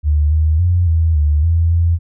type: tone with pitch steps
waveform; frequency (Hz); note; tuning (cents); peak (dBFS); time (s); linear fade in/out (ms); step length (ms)
sine; 74.7 / 78.1 / 88.3 / 81.4 / 74.6 / 83.3 / 84.5; D2 / D#2 / F2 / E2 / D2 / E2 / E2; +30 / +7 / +20 / -21 / +28 / +19 / +43; -10; 0.03-1.99; 50; 280
effects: none